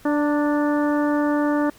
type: harmonic tone with a mistuned harmonic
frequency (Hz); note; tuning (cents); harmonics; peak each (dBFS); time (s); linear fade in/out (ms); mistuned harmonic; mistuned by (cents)
293.7; D4; 0; 1 / 2 / 3 / 4 / 5 / 6; -19 / -25 / -29 / -31 / -33 / -35; 0.05-1.7; 5; 3; +25
effects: pink hiss -50 dBFS RMS until 1.78 s